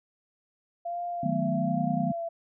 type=tone with vibrato; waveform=sine; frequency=685 Hz; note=F5; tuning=34 cents flat; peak=-30 dBFS; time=0.85-2.29 s; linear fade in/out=10 ms; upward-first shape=sine; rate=1.2 Hz; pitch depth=38 cents each way
type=chord; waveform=sine; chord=B dominant seventh; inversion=first; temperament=equal with one note detuned; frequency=155.56 / 185 / 216 / 246.9 Hz; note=D#3 / F#3 / A3 / B3; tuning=0 / 0 / -32 / 0 cents; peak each=-31 dBFS; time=1.23-2.12 s; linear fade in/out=5 ms
effects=none